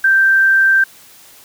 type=tone; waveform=sine; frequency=1568 Hz; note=G6; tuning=in tune; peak=-8 dBFS; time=0.04-0.84 s; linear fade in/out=5 ms; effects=white hiss -43 dBFS RMS until 1.44 s + high-pass 60 Hz 12 dB/octave